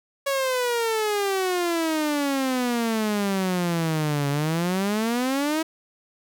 sawtooth exponential two-way sweep, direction down then up, 560 to 140 to 324.9 Hz, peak -18 dBFS, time 0.26-5.63 s, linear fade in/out 10 ms, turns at 4.29 s, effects none

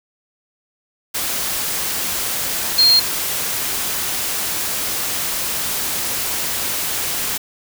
sine tone in noise, 4219 Hz, C8, 14 cents sharp, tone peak -9 dBFS, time 2.78-3 s, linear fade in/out 10 ms, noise white, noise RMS -22 dBFS, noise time 1.14-7.38 s, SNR +10 dB, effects none

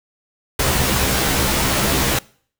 pink noise with comb filter, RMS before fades -18 dBFS, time 0.59-2.19 s, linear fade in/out 5 ms, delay 15 ms, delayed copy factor +1, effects noise-tail reverb RT60 0.5 s tail -23 dB re dry

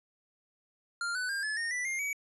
square tone with pitch steps, 1396.9 / 1497.2 / 1604.6 / 1719.8 / 1843.2 / 1975.5 / 2117 / 2269 Hz, F6 / F#6 / G6 / A6 / A#6 / B6 / C7 / C#7, 0 / +20 / +40 / -40 / -20 / 0 / +20 / +40 cents, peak -32 dBFS, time 1.01-2.13 s, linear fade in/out 2 ms, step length 140 ms, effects resampled to 24000 Hz

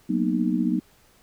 sine chord, B major seventh, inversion second, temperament just, 185.21 / 231.5 / 246.9 / 308.7 Hz, F#3 / A#3 / B3 / D#4, +2 / -12 / 0 / -14 cents, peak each -26 dBFS, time 0.09-0.8 s, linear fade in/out 10 ms, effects pink hiss -58 dBFS RMS until 1.22 s

